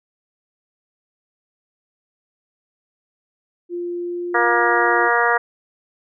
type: tone with pitch glide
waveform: sine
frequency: 349.2 to 352.6 Hz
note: F4 to F4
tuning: 0 to +17 cents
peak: -23 dBFS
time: 3.69-5.1 s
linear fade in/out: 50 ms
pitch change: +17 cents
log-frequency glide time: 3.99-4.57 s
type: harmonic tone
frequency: 236.8 Hz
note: A#3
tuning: 27 cents sharp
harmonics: 2 / 3 / 4 / 5 / 6 / 7 / 8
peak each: -22 / -22 / -22 / -22 / -22 / -22 / -22 dBFS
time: 4.34-5.38 s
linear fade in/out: 10 ms
effects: none